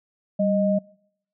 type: tone pair together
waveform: sine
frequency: 195.2 / 619.7 Hz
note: G3 / D#5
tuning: -7 / -7 cents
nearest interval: octave + minor sixth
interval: 2000 cents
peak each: -21 dBFS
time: 0.39-0.79 s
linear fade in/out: 10 ms
effects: noise-tail reverb RT60 0.7 s tail -25 dB re dry